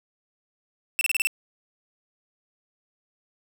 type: tone bursts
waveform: 45% pulse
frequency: 2673 Hz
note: E7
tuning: 23 cents sharp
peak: -20 dBFS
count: 6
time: 0.99-1.271 s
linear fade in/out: 0 ms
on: 21 ms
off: 31 ms
effects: none